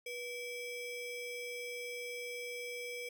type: ring-modulated tone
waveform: square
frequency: 1400 Hz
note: F6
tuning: 4 cents sharp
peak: -38 dBFS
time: 0.06-3.09 s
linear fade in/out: 5 ms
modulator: 912 Hz
effects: none